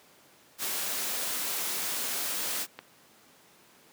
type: noise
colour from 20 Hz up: white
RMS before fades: -32 dBFS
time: 0.58-2.67 s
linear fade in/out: 50 ms
type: click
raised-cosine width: 0.3 ms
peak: -23 dBFS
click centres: 2.79 s
effects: pink hiss -58 dBFS RMS until 3.92 s + high-pass 200 Hz 12 dB/octave